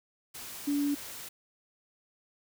sine tone in noise, 286.9 Hz, D4, 40 cents flat, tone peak -26 dBFS, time 0.67-0.95 s, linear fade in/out 10 ms, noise white, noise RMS -43 dBFS, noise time 0.34-1.29 s, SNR +14 dB, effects none

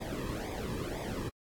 brown noise with flanger, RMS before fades -37 dBFS, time 0-1.3 s, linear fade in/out 20 ms, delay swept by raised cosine 0.69 to 1.42 ms, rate 2 Hz, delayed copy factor -0.85, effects AAC 64 kbps

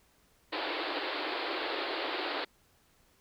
pink band-pass noise, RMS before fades -35 dBFS, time 0.52-2.45 s, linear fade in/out 10 ms, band 290 to 4600 Hz, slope 96 dB/octave, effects pink hiss -67 dBFS RMS until 3.2 s

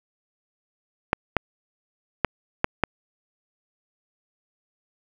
clicks, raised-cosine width 0.5 ms, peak -3 dBFS, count 5, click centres 1.131 / 1.367 / 2.247 / 2.644 / 2.837 s, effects 7-bit

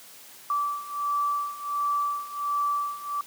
sine beating tone pair, 1159 / 1160.4 Hz, D6 / D6, -23 / -21 cents, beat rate 1.4 Hz, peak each -30 / -27 dBFS, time 0.5-3.21 s, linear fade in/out 2 ms, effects white hiss -48 dBFS RMS until 3.26 s + high-pass 150 Hz 12 dB/octave

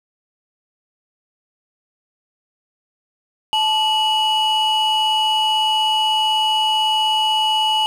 triangle tone pair together, 870.8 / 2929 Hz, A5 / F#7, -18 / -18 cents, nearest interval octave + major sixth, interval 2100 cents, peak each -15 dBFS, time 3.53-7.86 s, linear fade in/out 0 ms, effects tanh soft clip ceiling -9 dBFS + 8-bit

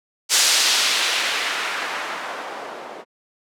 blue noise with low-pass filter sweep, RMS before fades -22 dBFS, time 0.29-3.05 s, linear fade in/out 50 ms, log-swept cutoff 6300 to 560 Hz, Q 0.94, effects high-pass 300 Hz 12 dB/octave

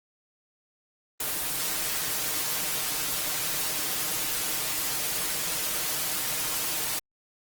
white noise with comb filter, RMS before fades -29 dBFS, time 1.2-6.99 s, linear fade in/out 2 ms, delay 6.5 ms, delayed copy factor +0.65, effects Opus 24 kbps

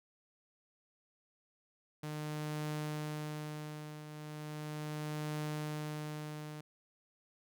sawtooth tone with tremolo, 151.6 Hz, D#3, 45 cents flat, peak -32 dBFS, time 2.03-6.61 s, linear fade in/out 5 ms, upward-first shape triangle, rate 0.37 Hz, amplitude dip 70%, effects none

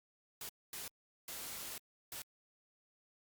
white noise bursts at uneven times, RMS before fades -45 dBFS, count 4, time 0.41-0.49 / 0.73-0.88 / 1.28-1.78 / 2.12-2.22 s, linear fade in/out 2 ms, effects Opus 48 kbps

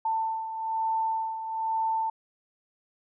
sine beating tone pair, 891 / 892.1 Hz, A5 / A5, +22 / +24 cents, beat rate 1.1 Hz, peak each -27 / -34 dBFS, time 0.05-2.1 s, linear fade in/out 5 ms, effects none

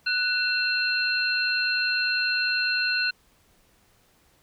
sine tone cluster, 1482 / 2695 / 4175 Hz, F#6 / E7 / C8, +2 / +38 / -5 cents, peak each -25 / -28 / -27 dBFS, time 0.06-3.11 s, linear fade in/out 10 ms, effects pink hiss -62 dBFS RMS until 4.42 s

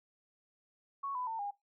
sine tone with pitch steps, 1108.7 / 999.2 / 900.5 / 811.6 Hz, C#6 / B5 / A5 / G#5, 0 / +20 / +40 / -40 cents, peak -35 dBFS, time 1.03-1.51 s, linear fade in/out 10 ms, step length 120 ms, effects noise-tail reverb RT60 0.2 s tail -22 dB re dry

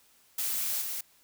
blue noise with level steps, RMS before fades -31 / -35 dBFS, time 0.38-1.01 s, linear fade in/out 5 ms, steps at 0.81 s, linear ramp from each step 10 ms, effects white hiss -63 dBFS RMS until 1.23 s

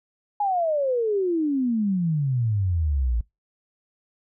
sine exponential sweep, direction down, 840 to 55 Hz, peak -20 dBFS, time 0.4-3.21 s, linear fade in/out 5 ms, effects noise-tail reverb RT60 0.2 s tail -24 dB re dry

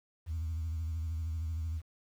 sine tone with vibrato, 80.8 Hz, E2, 34 cents flat, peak -31 dBFS, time 0.26-1.82 s, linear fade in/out 50 ms, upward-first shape triangle, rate 13 Hz, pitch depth 88 cents each way, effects tanh soft clip ceiling -30 dBFS + 10-bit

